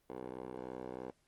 10% pulse tone with band-pass filter, 63.2 Hz, B1, 41 cents sharp, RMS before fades -45 dBFS, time 0.1-1.11 s, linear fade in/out 0 ms, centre 560 Hz, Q 2.8, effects pink hiss -75 dBFS RMS until 1.27 s + Opus 24 kbps

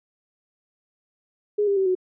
sine tone with pitch steps, 415.3 / 399.3 / 383.9 / 369.1 Hz, G#4 / G4 / G4 / F#4, 0 / +32 / -36 / -4 cents, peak -18 dBFS, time 1.58-1.952 s, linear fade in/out 10 ms, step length 93 ms, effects none

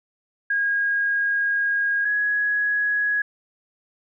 sine tone pair in turn, 1634 / 1671.2 Hz, G#6 / G#6, -29 / +10 cents, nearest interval unison, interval 39 cents, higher second, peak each -19 dBFS, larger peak neither, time 0.5-2.05 / 2.05-3.22 s, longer first, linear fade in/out 5 ms, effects none

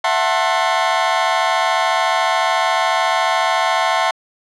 sawtooth chord, F# half-diminished seventh, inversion third, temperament just, 666 / 740 / 888 / 1065.6 Hz, E5 / F#5 / A5 / C6, +18 / 0 / +16 / +31 cents, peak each -16 dBFS, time 0.04-4.11 s, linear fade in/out 5 ms, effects low-pass 5000 Hz 12 dB/octave

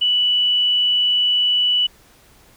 sine tone, 2960 Hz, F#7, in tune, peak -14 dBFS, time 0.01-1.87 s, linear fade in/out 10 ms, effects pink hiss -51 dBFS RMS until 2.56 s

